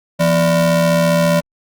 square ring-modulated tone, 207.7 Hz, G#3, in tune, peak -9 dBFS, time 0.19-1.41 s, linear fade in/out 20 ms, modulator 378 Hz, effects Opus 48 kbps

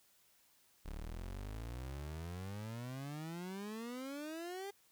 30% pulse exponential sweep, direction up, 34.33 to 406.7 Hz, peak -40 dBFS, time 0.85-4.71 s, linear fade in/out 10 ms, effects white hiss -70 dBFS RMS until 4.91 s

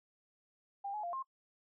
sine tone with pitch steps, 797 / 844 / 695 / 1062 Hz, G5 / G#5 / F5 / C6, +28 / +28 / -9 / +25 cents, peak -37 dBFS, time 0.84-1.228 s, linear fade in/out 10 ms, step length 97 ms, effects noise-tail reverb RT60 0.1 s tail -22 dB re dry

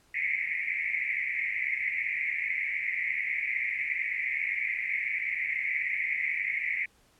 pink band-pass noise, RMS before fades -31 dBFS, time 0.14-6.86 s, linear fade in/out 5 ms, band 2000 to 2300 Hz, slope 96 dB/octave, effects pink hiss -64 dBFS RMS until 7.19 s + low-pass 12000 Hz 12 dB/octave

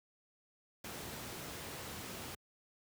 pink noise, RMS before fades -45 dBFS, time 0.84-2.35 s, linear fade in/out 5 ms, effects high-pass 80 Hz 12 dB/octave

